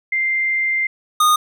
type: tone pair in turn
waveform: sine / square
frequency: 2093 / 1230.9 Hz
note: C7 / D#6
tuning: 0 / -19 cents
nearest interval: major sixth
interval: 919 cents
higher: first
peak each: -16 / -12 dBFS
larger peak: second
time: 0.12-0.87 / 1.2-1.36 s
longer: first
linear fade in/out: 5 ms
effects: none